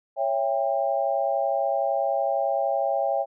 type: chord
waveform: sine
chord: C# diminished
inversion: none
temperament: just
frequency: 554.4 / 665.2 / 798.3 Hz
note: C#5 / E5 / G5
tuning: 0 / +16 / +31 cents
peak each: -26 dBFS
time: 0.16-3.26 s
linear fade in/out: 50 ms
effects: none